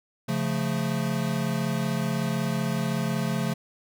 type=chord; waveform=square; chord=Db augmented; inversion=none; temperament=equal; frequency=138.59 / 174.61 / 220 Hz; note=Db3 / F3 / A3; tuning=0 / 0 / 0 cents; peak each=-30 dBFS; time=0.28-3.54 s; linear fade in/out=10 ms; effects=none